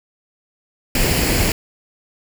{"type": "noise with comb filter", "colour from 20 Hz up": "pink", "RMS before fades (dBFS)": -17, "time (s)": [0.95, 1.52], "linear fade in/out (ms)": 2, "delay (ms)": 0.41, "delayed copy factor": 0.5, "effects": []}